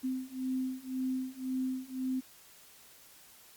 sine beating tone pair, 258 / 259.9 Hz, C4 / C4, -24 / -11 cents, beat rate 1.9 Hz, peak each -36 / -35 dBFS, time 0.03-2.21 s, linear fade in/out 20 ms, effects white hiss -57 dBFS RMS until 3.56 s + Opus 48 kbps

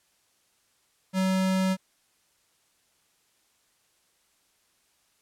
square tone, 188.6 Hz, F#3, 33 cents sharp, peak -23 dBFS, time 1.13-1.77 s, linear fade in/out 50 ms, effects white hiss -68 dBFS RMS until 5.21 s + low-pass 11000 Hz 12 dB/octave

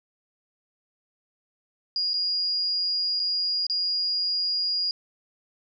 sine tone with dropouts, 4859 Hz, D#8, 42 cents flat, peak -23 dBFS, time 1.96-4.91 s, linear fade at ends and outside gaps 1 ms, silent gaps 2.134-2.14 / 3.195-3.199 / 3.667-3.698 s, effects none

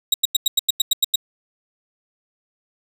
sawtooth tone bursts, 3807 Hz, A#7, 36 cents sharp, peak -10 dBFS, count 10, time 0.12-1.158 s, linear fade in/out 5 ms, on 21 ms, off 92 ms, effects none

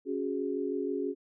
sine chord, C# suspended fourth, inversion none, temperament just, 277.2 / 369.6 / 415.8 Hz, C#4 / F#4 / G#4, 0 / -2 / +2 cents, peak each -34 dBFS, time 0.05-1.15 s, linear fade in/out 50 ms, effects none

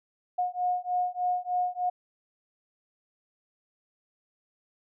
sine beating tone pair, 720 / 723.3 Hz, F#5 / F#5, -47 / -39 cents, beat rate 3.3 Hz, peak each -29 / -29 dBFS, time 0.38-1.9 s, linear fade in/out 10 ms, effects none

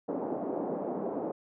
pink band-pass noise, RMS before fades -34 dBFS, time 0.08-1.32 s, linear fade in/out 10 ms, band 230 to 750 Hz, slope 24 dB/octave, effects none

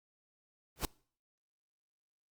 pink noise with exponential growth, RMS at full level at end -29 dBFS, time 0.76-0.85 s, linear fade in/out 0 ms, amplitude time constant 18 ms, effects noise-tail reverb RT60 0.5 s tail -25 dB re dry + Opus 48 kbps

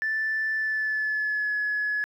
sine tone with pitch glide, 1760 to 1697.1 Hz, A6 to G#6, 0 to +37 cents, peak -23 dBFS, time 0.02-2.04 s, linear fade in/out 0 ms, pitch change -63 cents, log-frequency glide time 0.55-1.54 s, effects tanh soft clip ceiling -20 dBFS + 10-bit

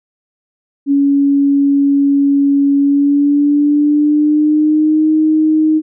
sine tone with pitch glide, 280.7 to 311.5 Hz, C#4 to D#4, +22 to +2 cents, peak -8 dBFS, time 0.86-5.82 s, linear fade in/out 50 ms, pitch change +180 cents, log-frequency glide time 2.78-5.1 s, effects none

